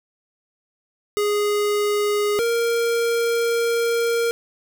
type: tone pair in turn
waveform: square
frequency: 414.2 / 466.1 Hz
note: G#4 / A#4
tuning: -5 / 0 cents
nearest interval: major second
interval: 205 cents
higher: second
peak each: -19 dBFS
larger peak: neither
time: 1.17-2.39 / 2.39-4.31 s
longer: second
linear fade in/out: 0 ms
effects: none